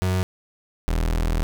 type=tone pair in turn; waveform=35% pulse; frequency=92.5 / 40.67 Hz; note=F#2 / E1; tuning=0 / -23 cents; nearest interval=octave + major second; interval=1423 cents; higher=first; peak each=-18 / -18 dBFS; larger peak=neither; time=0.02-0.23 / 0.88-1.43 s; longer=second; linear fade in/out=0 ms; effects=none